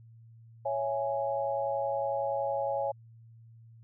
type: chord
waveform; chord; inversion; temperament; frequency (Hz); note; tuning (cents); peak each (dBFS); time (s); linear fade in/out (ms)
sine; C# minor; none; just; 554.4 / 665.2 / 831.5; C#5 / E5 / G#5; 0 / +16 / +2; -31 / -35 / -33; 0.65-2.92; 10
effects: added 114 Hz sine -51 dBFS peak until 3.83 s